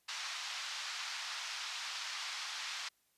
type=band-pass noise; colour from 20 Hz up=white; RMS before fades=-42 dBFS; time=0.08-2.89 s; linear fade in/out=10 ms; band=910 to 5500 Hz; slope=24 dB/octave; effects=white hiss -75 dBFS RMS until 3.17 s + resampled to 32000 Hz